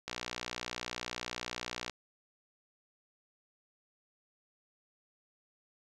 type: click train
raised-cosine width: 0.2 ms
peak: -19 dBFS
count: 110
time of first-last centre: 0.08-1.897 s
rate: 60 Hz
effects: resampled to 24000 Hz